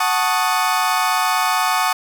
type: chord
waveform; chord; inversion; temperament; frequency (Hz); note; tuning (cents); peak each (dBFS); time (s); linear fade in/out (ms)
35% pulse; D# half-diminished seventh; first; equal; 740 / 880 / 1108.7 / 1244.5; F#5 / A5 / C#6 / D#6; 0 / 0 / 0 / 0; -20; 0-1.93; 5
effects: none